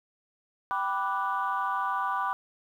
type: chord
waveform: sine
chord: G major seventh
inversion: none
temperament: equal with one note detuned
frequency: 779 / 987.8 / 1174.7 / 1480 Hz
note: G5 / B5 / D6 / F#6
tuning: -11 / 0 / 0 / 0 cents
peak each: -33 / -30 / -30 / -35 dBFS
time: 0.71-2.33 s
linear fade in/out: 0 ms
effects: tanh soft clip ceiling -18 dBFS + 10-bit